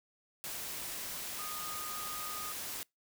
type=tone in noise; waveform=sine; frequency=1234 Hz; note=D#6; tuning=15 cents flat; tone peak=-43 dBFS; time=1.39-2.52 s; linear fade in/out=0 ms; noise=white; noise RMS=-41 dBFS; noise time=0.44-2.83 s; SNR=-5 dB; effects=noise-tail reverb RT60 0.2 s tail -26 dB re dry